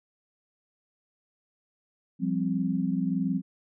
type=chord; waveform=sine; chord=F suspended second; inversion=none; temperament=equal; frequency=174.61 / 196 / 261.6 Hz; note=F3 / G3 / C4; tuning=0 / 0 / 0 cents; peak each=-29 dBFS; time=2.19-3.42 s; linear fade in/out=50 ms; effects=none